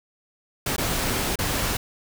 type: noise with dropouts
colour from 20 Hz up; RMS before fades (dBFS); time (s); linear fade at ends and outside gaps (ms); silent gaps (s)
pink; -25; 0.66-1.77; 5; 0.764-0.78 / 1.357-1.388
effects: none